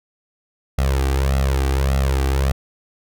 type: tone with flanger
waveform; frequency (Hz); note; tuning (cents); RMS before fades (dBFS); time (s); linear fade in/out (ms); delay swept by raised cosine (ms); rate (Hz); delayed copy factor
sawtooth; 67.3; C2; +49; -18; 0.78-2.52; 5; 1.5 to 2.6; 1.7; +0.8
effects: none